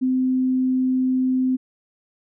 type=tone; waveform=sine; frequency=257.6 Hz; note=C4; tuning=27 cents flat; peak=-17 dBFS; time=0.01-1.57 s; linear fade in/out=20 ms; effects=none